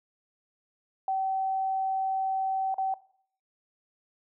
sine tone with dropouts, 767 Hz, G5, 38 cents flat, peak -25 dBFS, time 1.08-2.94 s, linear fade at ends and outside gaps 2 ms, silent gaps 2.743-2.782 s, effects noise-tail reverb RT60 0.6 s tail -20 dB re dry

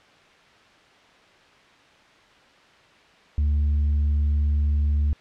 sine tone with tanh clipping, 73.42 Hz, D2, in tune, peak -19 dBFS, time 3.38-5.13 s, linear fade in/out 0 ms, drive 2 dB, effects white hiss -53 dBFS RMS until 5.2 s + low-pass 3000 Hz 12 dB/octave

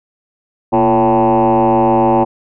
sine tone with frequency modulation, 559 Hz, C#5, 14 cents sharp, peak -7 dBFS, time 0.72-2.25 s, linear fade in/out 20 ms, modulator 107 Hz, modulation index 3.4, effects tanh soft clip ceiling -5 dBFS

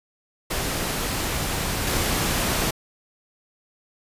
pink noise with level steps, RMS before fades -26 / -23 dBFS, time 0.5-2.71 s, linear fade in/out 10 ms, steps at 1.87 s, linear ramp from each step 2 ms, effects resampled to 32000 Hz

